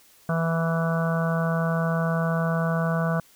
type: harmonic tone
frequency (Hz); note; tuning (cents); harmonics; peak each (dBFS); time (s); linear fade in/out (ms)
164.81; E3; 0; 1 / 3 / 4 / 5 / 6 / 7 / 8 / 9; -23 / -33 / -29 / -41 / -38 / -33 / -38 / -33; 0.29-3.2; 2
effects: white hiss -56 dBFS RMS until 3.35 s